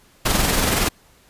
pink noise with amplitude modulation, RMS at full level -17 dBFS, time 0.25-0.89 s, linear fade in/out 10 ms, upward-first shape sine, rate 21.4 Hz, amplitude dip 40%, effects pink hiss -54 dBFS RMS until 1.29 s + resampled to 32000 Hz

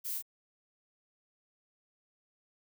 violet noise with echo, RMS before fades -38 dBFS, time 0.04-0.19 s, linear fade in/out 20 ms, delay 35 ms, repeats 1, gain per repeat -2 dB, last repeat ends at 0.225 s, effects none

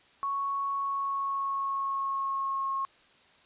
sine tone with pitch glide, 1108.7 to 1084.6 Hz, C#6 to C#6, 0 to -38 cents, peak -28 dBFS, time 0.23-2.85 s, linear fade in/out 0 ms, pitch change -38 cents, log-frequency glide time 0.7-2.72 s, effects white hiss -60 dBFS RMS until 3.45 s + resampled to 8000 Hz

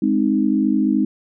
sine chord, Ab major, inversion none, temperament equal, 207.7 / 261.6 / 311.1 Hz, Ab3 / C4 / Eb4, 0 / 0 / 0 cents, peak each -19 dBFS, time 0.02-1.05 s, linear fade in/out 5 ms, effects none

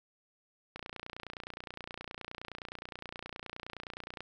click train, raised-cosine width 0.3 ms, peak -25 dBFS, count 103, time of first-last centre 0.76-4.206 s, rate 29.6 Hz, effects none

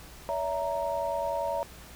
sine chord, A# diminished, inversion first, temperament equal with one note detuned, 569 / 659.3 / 932.3 Hz, C#5 / E5 / A#5, +45 / 0 / 0 cents, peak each -32 dBFS, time 0.29-1.63 s, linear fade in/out 0 ms, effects added 60 Hz sine -51 dBFS peak until 1.95 s + pink hiss -49 dBFS RMS until 1.95 s

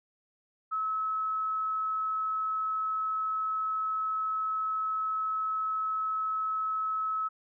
sine tone, 1293 Hz, E6, 34 cents flat, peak -28 dBFS, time 0.71-7.29 s, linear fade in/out 20 ms, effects none

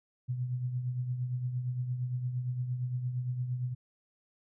sine tone with tremolo, 125 Hz, B2, 21 cents sharp, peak -28 dBFS, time 0.28-3.75 s, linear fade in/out 20 ms, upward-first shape triangle, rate 8.7 Hz, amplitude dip 60%, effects none

